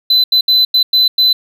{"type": "tone bursts at uneven times", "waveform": "triangle", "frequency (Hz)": 4022, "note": "B7", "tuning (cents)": 31, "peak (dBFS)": -6, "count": 6, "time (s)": [[0.1, 0.24], [0.32, 0.41], [0.48, 0.65], [0.74, 0.83], [0.93, 1.08], [1.18, 1.33]], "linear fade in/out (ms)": 5, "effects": []}